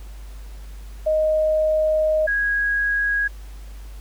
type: tone pair in turn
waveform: sine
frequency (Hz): 622.3 / 1650.8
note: D#5 / G#6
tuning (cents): 0 / -11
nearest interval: octave + perfect fourth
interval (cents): 1689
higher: second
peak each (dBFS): -16 / -18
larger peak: first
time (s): 1.06-2.27 / 2.27-3.28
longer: first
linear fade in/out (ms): 10
effects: added 50 Hz sine -34 dBFS peak until 4 s + pink hiss -50 dBFS RMS until 4 s